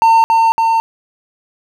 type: tone with echo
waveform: triangle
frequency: 906 Hz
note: A#5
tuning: 50 cents flat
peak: -4 dBFS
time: 0.02-0.24 s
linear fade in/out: 0 ms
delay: 280 ms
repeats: 2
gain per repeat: -2 dB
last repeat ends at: 0.8 s
effects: none